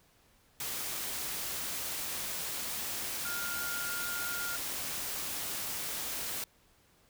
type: tone in noise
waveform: sine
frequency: 1411 Hz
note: F6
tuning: 17 cents sharp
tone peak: -37 dBFS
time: 3.25-4.56 s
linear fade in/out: 2 ms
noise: white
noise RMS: -37 dBFS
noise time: 0.6-6.44 s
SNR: -3 dB
effects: pink hiss -66 dBFS RMS until 7.09 s